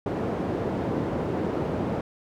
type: band-pass noise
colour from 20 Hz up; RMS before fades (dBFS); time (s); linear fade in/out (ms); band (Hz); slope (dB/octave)
white; -28; 0.06-2.01; 2; 100 to 430; 12
effects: none